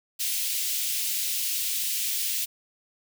white high-pass noise, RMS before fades -28 dBFS, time 0.19-2.46 s, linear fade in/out 20 ms, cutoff 2500 Hz, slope 24 dB/octave, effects none

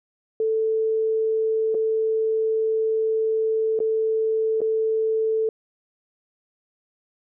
sine tone with dropouts, 441.5 Hz, A4, 6 cents sharp, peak -19 dBFS, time 0.4-5.49 s, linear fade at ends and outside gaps 2 ms, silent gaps 1.745-1.749 / 3.791-3.802 / 4.606-4.616 s, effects none

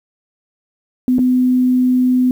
sine tone with dropouts, 252.6 Hz, B3, 39 cents sharp, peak -10 dBFS, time 1.08-2.31 s, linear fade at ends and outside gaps 1 ms, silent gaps 1.184-1.191 s, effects 7-bit

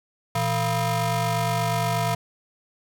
25% pulse ring-modulated tone, 284.8 Hz, C#4, 47 cents sharp, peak -15 dBFS, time 0.35-2.15 s, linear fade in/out 5 ms, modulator 403 Hz, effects none

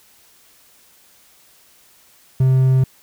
triangle tone, 130.81 Hz, C3, in tune, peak -9 dBFS, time 2.4-2.84 s, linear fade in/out 5 ms, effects white hiss -52 dBFS RMS until 3.02 s

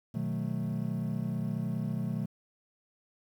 triangle chord, B dominant seventh, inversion none, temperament equal, 123.47 / 155.56 / 185 / 220 Hz, B2 / D#3 / F#3 / A3, 0 / 0 / 0 / 0 cents, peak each -34 dBFS, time 0.14-2.26 s, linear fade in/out 10 ms, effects 10-bit

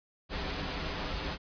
pink noise with comb filter, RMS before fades -35 dBFS, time 0.29-1.38 s, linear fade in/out 50 ms, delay 8.7 ms, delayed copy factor -0.6, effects resampled to 11025 Hz

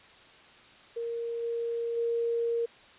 sine tone with level steps, 466.2 Hz, A#4, in tune, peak -31 / -29 / -26 dBFS, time 0.96-2.66 s, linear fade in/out 10 ms, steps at 1.42 / 1.96 s, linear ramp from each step 20 ms, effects white hiss -54 dBFS RMS until 2.98 s + resampled to 8000 Hz

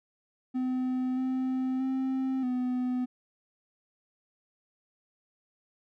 triangle tone with pitch steps, 255.4 / 259 / 263.1 / 250.9 Hz, C4 / C4 / C4 / B3, -42 / -17 / +10 / +28 cents, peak -25 dBFS, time 0.54-3.06 s, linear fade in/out 20 ms, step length 630 ms, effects none

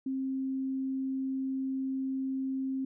sine tone, 265.6 Hz, C4, 26 cents sharp, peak -30 dBFS, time 0.06-2.85 s, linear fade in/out 5 ms, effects none

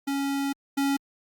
square tone pair in turn, 277.7 / 277.7 Hz, C#4 / C#4, +3 / +3 cents, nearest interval unison, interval 0 cents, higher neither, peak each -26 / -23 dBFS, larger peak second, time 0.07-0.53 / 0.77-0.97 s, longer first, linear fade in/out 10 ms, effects Opus 48 kbps

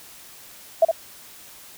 sine tone with echo, 657 Hz, E5, 6 cents flat, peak -10 dBFS, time 0.82-0.85 s, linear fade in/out 5 ms, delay 64 ms, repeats 1, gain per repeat -6 dB, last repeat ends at 0.914 s, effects white hiss -45 dBFS RMS until 1.77 s

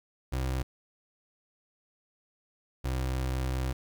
30% pulse tone pair in turn, 65 / 64.59 Hz, C2 / C2, -11 / -22 cents, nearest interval unison, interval 11 cents, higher first, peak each -26 / -26 dBFS, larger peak neither, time 0.32-0.63 / 2.84-3.73 s, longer second, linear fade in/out 10 ms, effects 11-bit

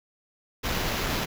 pink noise with sample-and-hold, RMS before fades -28 dBFS, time 0.63-1.26 s, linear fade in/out 20 ms, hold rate 8820 Hz, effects none

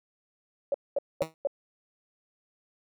sine tone bursts, 561 Hz, C#5, 21 cents sharp, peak -23 dBFS, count 4, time 0.72-1.472 s, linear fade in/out 2 ms, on 23 ms, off 220 ms
10% pulse tone with exponential decay, 160.3 Hz, E3, 48 cents flat, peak -20 dBFS, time 1.22-1.34 s, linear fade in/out 0 ms, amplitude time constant 26 ms
effects none

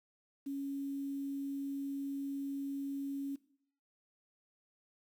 sine tone with quantisation, 277.6 Hz, C#4, 3 cents sharp, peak -36 dBFS, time 0.46-3.36 s, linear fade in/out 10 ms, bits 10, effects noise-tail reverb RT60 0.6 s tail -18 dB re dry

